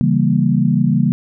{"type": "chord", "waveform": "sine", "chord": "C# diminished seventh", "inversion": "none", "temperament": "equal", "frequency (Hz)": [138.59, 164.81, 196, 233.1], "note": ["C#3", "E3", "G3", "Bb3"], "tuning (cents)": [0, 0, 0, 0], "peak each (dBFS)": -17, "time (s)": [0.01, 1.12], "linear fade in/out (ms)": 0, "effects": []}